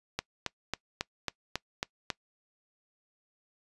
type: click train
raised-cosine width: 0.2 ms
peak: -13 dBFS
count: 8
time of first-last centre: 0.19-2.103 s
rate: 3.66 Hz
effects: noise-tail reverb RT60 0.1 s tail -23 dB re dry + resampled to 24000 Hz